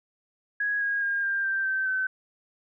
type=tone with pitch steps; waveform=sine; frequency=1661.2 / 1638.3 / 1615.8 / 1593.5 / 1571.6 / 1550 / 1528.6 Hz; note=G#6 / G#6 / G#6 / G6 / G6 / G6 / G6; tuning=0 / -24 / -48 / +28 / +4 / -20 / -44 cents; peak=-24 dBFS; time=0.6-2.07 s; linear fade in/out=5 ms; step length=210 ms; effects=none